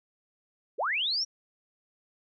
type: linear sweep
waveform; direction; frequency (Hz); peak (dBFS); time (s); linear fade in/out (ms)
sine; up; 342 to 5730; -26; 0.78-1.25; 20
effects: none